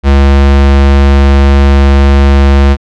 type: tone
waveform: square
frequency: 69.3 Hz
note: C#2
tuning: in tune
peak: -3 dBFS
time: 0.03-2.77 s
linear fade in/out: 50 ms
effects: low-pass 4000 Hz 12 dB/octave